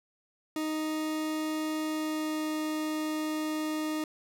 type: tone with pitch glide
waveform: 40% pulse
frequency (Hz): 311 to 309.2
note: D#4 to D#4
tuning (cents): -1 to -11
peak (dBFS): -29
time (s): 0.56-4.04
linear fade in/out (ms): 2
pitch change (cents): -10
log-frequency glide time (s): 1.83-2.52
effects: none